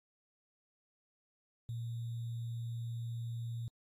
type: tone with sample-and-hold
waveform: sine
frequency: 116.6 Hz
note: A#2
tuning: 1 cent sharp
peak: -37 dBFS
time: 1.69-3.68 s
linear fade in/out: 0 ms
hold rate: 3675 Hz
effects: AAC 64 kbps